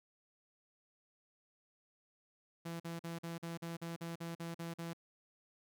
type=tone bursts; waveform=sawtooth; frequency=167.7 Hz; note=E3; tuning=30 cents sharp; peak=-37 dBFS; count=12; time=2.65-4.934 s; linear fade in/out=10 ms; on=150 ms; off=44 ms; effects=none